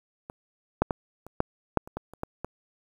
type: clicks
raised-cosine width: 1 ms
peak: -24 / -6 / -12 / -29 / -8 / -6 / -29 / -18 / -30 / -16 / -18 dBFS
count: 11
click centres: 0.299 / 0.82 / 0.908 / 1.266 / 1.404 / 1.773 / 1.875 / 1.97 / 2.136 / 2.234 / 2.446 s
effects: 8-bit